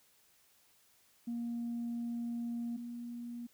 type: tone pair in turn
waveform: sine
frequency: 235.7 / 238.2 Hz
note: A#3 / A#3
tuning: +19 / +38 cents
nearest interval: unison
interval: 19 cents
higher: second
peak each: -34 / -40 dBFS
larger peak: first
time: 1.27-2.77 / 2.77-3.47 s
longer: first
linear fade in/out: 10 ms
effects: tanh soft clip ceiling -32 dBFS + white hiss -68 dBFS RMS until 3.53 s